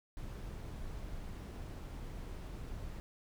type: noise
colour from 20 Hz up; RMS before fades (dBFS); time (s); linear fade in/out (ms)
brown; -44; 0.17-3; 0
effects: none